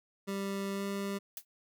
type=tone with pitch glide; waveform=25% pulse; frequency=197 to 198.71 Hz; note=G3 to G3; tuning=+9 to +24 cents; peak=-30 dBFS; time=0.27-1.19 s; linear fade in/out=20 ms; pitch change=+15 cents; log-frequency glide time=0.73-0.84 s
type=noise with exponential decay; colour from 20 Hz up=blue; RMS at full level=-36 dBFS; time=1.37-1.45 s; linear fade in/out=2 ms; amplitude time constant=16 ms
effects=none